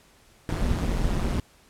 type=noise with amplitude modulation; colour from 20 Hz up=brown; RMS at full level=-22 dBFS; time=0.49-1.4 s; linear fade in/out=0 ms; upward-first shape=sine; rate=179 Hz; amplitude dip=70%; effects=pink hiss -57 dBFS RMS until 1.69 s + low-pass 12000 Hz 12 dB/octave